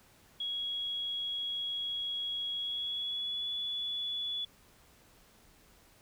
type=tone with pitch glide; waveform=sine; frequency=3322 to 3423 Hz; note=G#7 to A7; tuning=0 to -48 cents; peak=-33 dBFS; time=0.4-4.45 s; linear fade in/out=5 ms; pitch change=+52 cents; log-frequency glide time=2.55-3.5 s; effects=pink hiss -62 dBFS RMS until 6.01 s